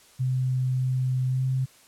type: tone with pitch glide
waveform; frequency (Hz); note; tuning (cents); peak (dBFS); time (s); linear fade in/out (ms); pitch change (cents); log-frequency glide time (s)
sine; 128.7 to 130.8; C3 to C3; -28 to 0; -22; 0.19-1.66; 20; +28; 1.29-1.44
effects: white hiss -55 dBFS RMS until 1.87 s + low-pass 11000 Hz 12 dB/octave